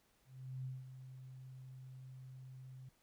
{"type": "tone with ADSR envelope", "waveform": "sine", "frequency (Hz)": 129.9, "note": "C3", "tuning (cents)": -12, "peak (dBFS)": -40, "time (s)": [0.25, 2.89], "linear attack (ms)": 400, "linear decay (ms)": 190, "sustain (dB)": -10, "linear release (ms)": 4, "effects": ["pink hiss -74 dBFS RMS until 3.02 s"]}